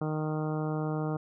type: harmonic tone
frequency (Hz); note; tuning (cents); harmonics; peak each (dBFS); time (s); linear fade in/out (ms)
154.5; D#3; -12; 1 / 2 / 3 / 4 / 5 / 6 / 7 / 8 / 9; -31 / -35 / -37 / -41 / -41 / -47 / -47 / -45 / -49; 0.01-1.17; 5
effects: none